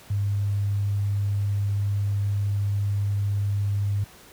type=tone; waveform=sine; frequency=101 Hz; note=G#2; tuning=48 cents flat; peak=-21 dBFS; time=0.1-4.04 s; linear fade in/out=5 ms; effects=pink hiss -49 dBFS RMS until 4.32 s + high-pass 60 Hz 12 dB/octave